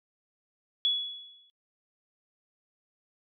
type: tone with exponential decay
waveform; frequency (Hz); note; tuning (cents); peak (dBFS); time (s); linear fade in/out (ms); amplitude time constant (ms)
sine; 3386; G#7; +33; -21; 0.85-1.5; 0; 140
effects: noise-tail reverb RT60 0.1 s tail -24 dB re dry